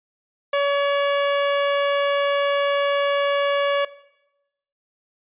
sawtooth tone, 566 Hz, C#5, 36 cents sharp, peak -14 dBFS, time 0.53-3.85 s, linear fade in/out 5 ms, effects noise-tail reverb RT60 0.9 s tail -18 dB re dry + resampled to 8000 Hz

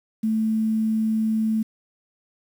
sine tone with quantisation, 220 Hz, A3, in tune, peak -19 dBFS, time 0.23-1.63 s, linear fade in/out 10 ms, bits 8, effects none

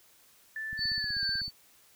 sine tone with pitch glide, 1760 to 1586.2 Hz, A6 to G6, 0 to +20 cents, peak -34 dBFS, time 0.56-1.41 s, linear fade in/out 2 ms, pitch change -180 cents, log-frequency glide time 0.97-1.25 s
click train, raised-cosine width 5 ms, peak -34 dBFS, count 13, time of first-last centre 0.73-1.48 s, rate 16 Hz
sine tone with tremolo, 4493 Hz, C#8, 23 cents sharp, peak -28 dBFS, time 0.77-1.51 s, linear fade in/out 50 ms, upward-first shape triangle, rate 2.5 Hz, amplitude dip 45%
effects white hiss -61 dBFS RMS until 1.95 s

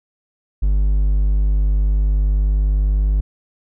triangle tone, 50.1 Hz, G1, 38 cents sharp, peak -11 dBFS, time 0.62-3.21 s, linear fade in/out 10 ms, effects none

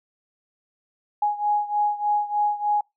sine beating tone pair, 830.6 / 833.9 Hz, G#5 / G#5, 0 / +7 cents, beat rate 3.3 Hz, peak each -22 / -25 dBFS, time 1.22-2.81 s, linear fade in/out 5 ms, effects noise-tail reverb RT60 0.2 s tail -26 dB re dry

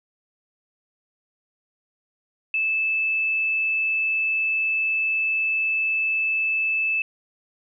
sine tone, 2624 Hz, E7, 9 cents flat, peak -20 dBFS, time 2.54-7.02 s, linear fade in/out 2 ms, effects none

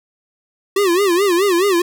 square tone with vibrato, 373.1 Hz, F#4, 14 cents sharp, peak -13 dBFS, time 0.76-1.82 s, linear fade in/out 5 ms, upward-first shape sine, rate 4.7 Hz, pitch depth 170 cents each way, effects none

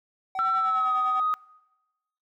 triangle tone with tremolo, 761 Hz, F#5, 48 cents sharp, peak -26 dBFS, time 0.35-1.2 s, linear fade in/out 2 ms, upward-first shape sine, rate 9.9 Hz, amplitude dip 65%
sine tone with pitch glide, 1340 to 1250.3 Hz, E6 to D#6, +28 to +8 cents, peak -21 dBFS, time 0.39-1.34 s, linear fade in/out 0 ms, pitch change -120 cents, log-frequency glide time 0.56-0.95 s
effects noise-tail reverb RT60 1.0 s tail -24 dB re dry + tanh soft clip ceiling -16 dBFS

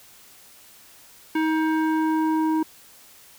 square tone with low-pass filter sweep, 316.2 Hz, D#4, 28 cents sharp, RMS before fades -22 dBFS, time 1.35-2.63 s, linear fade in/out 5 ms, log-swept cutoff 2100 to 830 Hz, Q 1.5, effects white hiss -50 dBFS RMS until 3.38 s

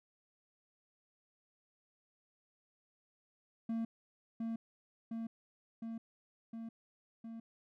triangle tone with echo, 227.3 Hz, A#3, 43 cents flat, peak -32 dBFS, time 3.69-3.85 s, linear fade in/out 5 ms, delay 710 ms, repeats 5, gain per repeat -2 dB, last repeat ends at 7.4 s, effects none

